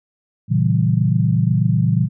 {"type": "chord", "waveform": "sine", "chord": "A# diminished seventh", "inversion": "none", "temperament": "equal with one note detuned", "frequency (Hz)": [116.54, 138.59, 164.81, 192.85], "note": ["A#2", "C#3", "E3", "G3"], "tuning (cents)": [0, 0, 0, -28], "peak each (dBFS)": [-17, -20, -18, -22], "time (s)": [0.48, 2.09], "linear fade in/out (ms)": 50, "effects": []}